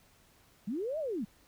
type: linear two-way sweep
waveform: sine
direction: up then down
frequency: 180.6 to 656 to 180.6 Hz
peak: -32 dBFS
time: 0.67-1.25 s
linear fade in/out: 10 ms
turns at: 0.99 s
effects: pink hiss -64 dBFS RMS until 1.47 s